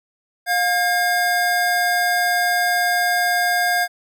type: tone pair together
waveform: square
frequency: 710 / 1618 Hz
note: F5 / G#6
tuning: +28 / -46 cents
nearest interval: octave + major second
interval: 1426 cents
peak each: -20 dBFS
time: 0.46-3.88 s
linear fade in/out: 50 ms
effects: none